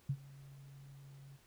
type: tone with ADSR envelope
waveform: sine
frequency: 138.1 Hz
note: C#3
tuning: 6 cents flat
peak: -30 dBFS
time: 0.09-1.38 s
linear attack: 8 ms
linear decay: 61 ms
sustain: -22 dB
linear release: 28 ms
effects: pink hiss -67 dBFS RMS until 1.46 s